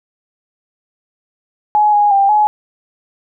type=tone with pitch steps; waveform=sine; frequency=842 / 827 / 792 / 844 Hz; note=G#5 / G#5 / G5 / G#5; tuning=+24 / -8 / +18 / +28 cents; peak=-8 dBFS; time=1.75-2.47 s; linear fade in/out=0 ms; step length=180 ms; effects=none